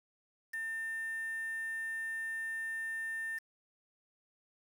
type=tone with quantisation; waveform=sine; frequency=1800 Hz; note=A6; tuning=39 cents sharp; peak=-36 dBFS; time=0.53-3.39 s; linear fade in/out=10 ms; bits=8; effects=none